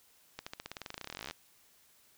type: accelerating click train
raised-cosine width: 0.2 ms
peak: -23 dBFS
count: 28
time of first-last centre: 0.39-1.31 s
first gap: 75 ms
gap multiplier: 0.93
effects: white hiss -65 dBFS RMS until 2.17 s